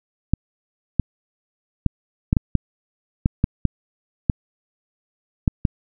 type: clicks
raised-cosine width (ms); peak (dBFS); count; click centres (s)
5; -3; 12; 0.336 / 0.997 / 1.863 / 2.329 / 2.368 / 2.553 / 3.259 / 3.441 / 3.653 / 4.298 / 5.478 / 5.652
effects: none